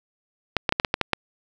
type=clicks; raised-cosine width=0.3 ms; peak=-3 dBFS; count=8; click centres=0.567 / 0.692 / 0.724 / 0.799 / 0.848 / 0.941 / 1.013 / 1.133 s; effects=none